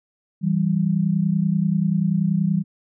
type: tone pair together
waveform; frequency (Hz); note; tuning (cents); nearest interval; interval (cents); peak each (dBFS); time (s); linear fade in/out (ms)
sine; 164.1 / 194.5; E3 / G3; -8 / -13; minor third; 295; -20; 0.41-2.64; 50
effects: none